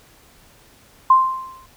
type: tone with exponential decay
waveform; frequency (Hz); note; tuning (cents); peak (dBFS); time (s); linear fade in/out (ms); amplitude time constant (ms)
sine; 1046.5; C6; 0; -6; 1.1-1.66; 5; 120
effects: pink hiss -51 dBFS RMS until 1.76 s